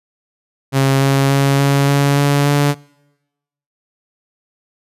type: tone with pitch steps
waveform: sawtooth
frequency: 135.7 / 137.04 / 138.39 / 139.76 / 141.14 / 142.53 / 143.94 Hz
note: C#3 / C#3 / C#3 / C#3 / C#3 / C#3 / D3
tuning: -36 / -19 / -3 / +15 / +32 / +49 / -34 cents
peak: -7 dBFS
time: 0.72-2.75 s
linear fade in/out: 50 ms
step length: 290 ms
effects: noise-tail reverb RT60 1.0 s tail -25 dB re dry + resampled to 32000 Hz